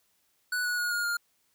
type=tone with pitch steps; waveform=square; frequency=1480 / 1462.2 / 1444.5 / 1427.1 / 1409.9 Hz; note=F#6 / F#6 / F#6 / F6 / F6; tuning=0 / -21 / -42 / +37 / +16 cents; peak=-28 dBFS; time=0.52-1.17 s; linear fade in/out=5 ms; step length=130 ms; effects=white hiss -71 dBFS RMS until 1.54 s